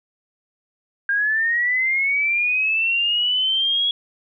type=linear sweep; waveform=sine; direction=up; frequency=1600 to 3349 Hz; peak=-17 dBFS; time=1.09-3.91 s; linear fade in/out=2 ms; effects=none